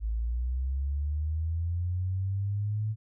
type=linear sweep; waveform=sine; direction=up; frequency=52.9 to 109.5 Hz; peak=-27 dBFS; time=0-2.96 s; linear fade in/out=50 ms; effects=none